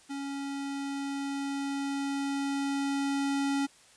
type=tone with level ramp; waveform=square; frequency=278.1 Hz; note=C#4; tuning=6 cents sharp; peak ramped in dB=-35 to -27 dBFS; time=0.09-3.67 s; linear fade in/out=20 ms; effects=white hiss -58 dBFS RMS until 3.96 s + resampled to 22050 Hz